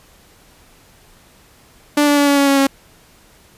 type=tone with pitch steps; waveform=sawtooth; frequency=293.2 / 289.8 / 286.5 / 283.2 / 280 / 276.7 / 273.6 Hz; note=D4 / D4 / D4 / C#4 / C#4 / C#4 / C#4; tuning=-3 / -23 / -43 / +37 / +18 / -3 / -23 cents; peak=-7 dBFS; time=1.97-2.67 s; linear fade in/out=5 ms; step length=100 ms; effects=pink hiss -49 dBFS RMS until 3.57 s + resampled to 32000 Hz